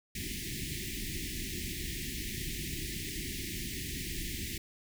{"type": "band-stop noise", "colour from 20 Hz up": "pink", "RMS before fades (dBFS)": -38, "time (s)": [0.15, 4.58], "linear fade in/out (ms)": 5, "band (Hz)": [390, 1800], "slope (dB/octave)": 96, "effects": []}